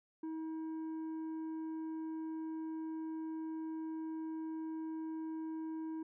sine tone with tanh clipping, 319.1 Hz, D#4, 44 cents sharp, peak -40 dBFS, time 0.23-6.03 s, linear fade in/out 5 ms, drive 6 dB, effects none

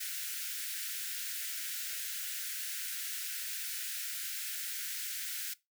white high-pass noise, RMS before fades -39 dBFS, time 0-5.54 s, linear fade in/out 10 ms, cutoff 1400 Hz, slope 96 dB/octave, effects noise-tail reverb RT60 0.2 s tail -19 dB re dry

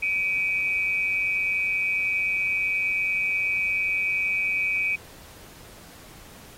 sine tone pair together, 2310 / 2500 Hz, D7 / D#7, -29 / +8 cents, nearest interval minor second, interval 137 cents, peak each -25 dBFS, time 0.02-4.96 s, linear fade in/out 10 ms, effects pink hiss -48 dBFS RMS until 6.57 s + AAC 48 kbps

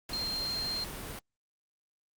sine tone in noise, 4186 Hz, C8, in tune, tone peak -32 dBFS, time 0.13-0.84 s, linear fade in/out 2 ms, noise pink, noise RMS -41 dBFS, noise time 0.09-1.19 s, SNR +6 dB, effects Opus 48 kbps

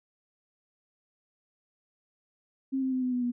sine tone with pitch steps, 267.1 / 262.1 / 257.1 / 252.3 / 247.5 / 242.8 Hz, C4 / C4 / C4 / B3 / B3 / B3, +36 / +3 / -30 / +37 / +4 / -29 cents, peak -26 dBFS, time 2.72-3.32 s, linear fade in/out 20 ms, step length 100 ms, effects none

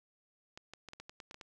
clicks, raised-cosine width 0.2 ms, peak -30 dBFS, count 10, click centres 0.575 / 0.736 / 0.887 / 0.934 / 1 / 1.095 / 1.202 / 1.311 / 1.344 / 1.412 s, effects none

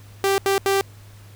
sawtooth tone bursts at uneven times, 392 Hz, G4, in tune, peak -13 dBFS, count 3, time 0.24-0.38 / 0.46-0.58 / 0.66-0.81 s, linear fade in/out 0 ms, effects added 102 Hz sine -42 dBFS peak until 1.35 s + pink hiss -51 dBFS RMS until 1.35 s

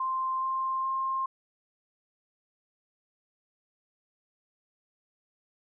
sine tone with pitch steps, 1046.5 / 1053.8 / 1061.1 Hz, C6 / C6 / C6, 0 / +12 / +24 cents, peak -27 dBFS, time 0-1.26 s, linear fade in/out 5 ms, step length 420 ms, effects none

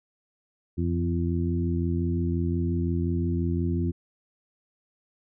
harmonic tone with a mistuned harmonic, 85.7 Hz, F2, 32 cents flat, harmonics 1 / 2 / 3 / 4, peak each -26 / -29 / -31 / -32 dBFS, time 0.77-3.92 s, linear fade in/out 20 ms, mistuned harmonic 1, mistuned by +36 cents, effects none

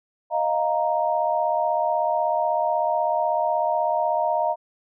sine chord, Eb suspended second, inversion none, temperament equal, 622.3 / 698.5 / 932.3 Hz, Eb5 / F5 / Bb5, 0 / 0 / 0 cents, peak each -24 dBFS, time 0.3-4.56 s, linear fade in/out 50 ms, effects none

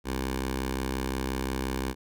10% pulse tone with notch filter, 65.7 Hz, C2, 8 cents sharp, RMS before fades -31 dBFS, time 0.04-1.95 s, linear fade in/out 50 ms, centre 150 Hz, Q 1.6, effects none

